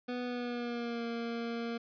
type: tone with pitch glide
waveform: 25% pulse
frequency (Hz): 246.7 to 233.1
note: B3 to A#3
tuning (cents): -2 to 0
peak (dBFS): -31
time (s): 0.08-1.78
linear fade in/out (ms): 10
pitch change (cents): -98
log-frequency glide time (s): 0.24-1.04
effects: resampled to 11025 Hz